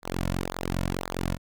sawtooth tone with flanger, 44.9 Hz, F1, 49 cents sharp, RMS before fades -30 dBFS, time 0.02-1.38 s, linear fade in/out 50 ms, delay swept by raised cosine 0.34 to 2.54 ms, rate 1.9 Hz, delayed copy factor -0.95, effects none

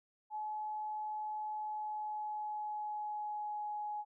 sine tone with pitch glide, 853 to 839.3 Hz, G#5 to G#5, +46 to +18 cents, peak -37 dBFS, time 0.3-4.05 s, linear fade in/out 50 ms, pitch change -28 cents, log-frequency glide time 1.54-3.67 s, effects none

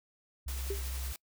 sine tone, 65.41 Hz, C2, in tune, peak -35 dBFS, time 0.46-1.13 s, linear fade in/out 10 ms
white noise with tremolo, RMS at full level -43 dBFS, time 0.48-1.16 s, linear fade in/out 2 ms, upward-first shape sine, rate 11 Hz, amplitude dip 25%
sine tone with exponential decay, 396.6 Hz, G4, 20 cents sharp, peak -30 dBFS, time 0.7-0.83 s, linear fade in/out 5 ms, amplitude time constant 28 ms
effects noise-tail reverb RT60 0.1 s tail -26 dB re dry

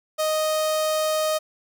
sawtooth tone with notch filter, 622.3 Hz, D#5, in tune, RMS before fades -23 dBFS, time 0.18-1.39 s, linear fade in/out 20 ms, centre 2100 Hz, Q 1.7, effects none

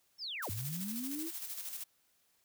sine linear two-way sweep, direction down then up, 5580 to 91.2 to 340.3 Hz, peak -38 dBFS, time 0.18-1.31 s, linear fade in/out 50 ms, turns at 0.5 s
blue noise with tremolo, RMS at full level -41 dBFS, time 0.42-1.84 s, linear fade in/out 10 ms, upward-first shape square, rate 13 Hz, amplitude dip 45%
effects white hiss -73 dBFS RMS until 2.44 s

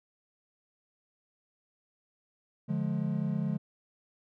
triangle chord, D diminished, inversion none, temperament just, 146.83 / 176.2 / 211.4 Hz, D3 / F3 / Ab3, 0 / +16 / +31 cents, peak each -31 dBFS, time 2.68-3.58 s, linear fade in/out 20 ms, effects none

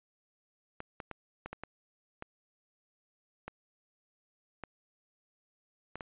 clicks, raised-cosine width 0.5 ms, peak -25 dBFS, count 11, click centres 0.804 / 1.002 / 1.113 / 1.46 / 1.53 / 1.636 / 2.224 / 3.48 / 4.637 / 5.956 / 6.008 s, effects resampled to 8000 Hz

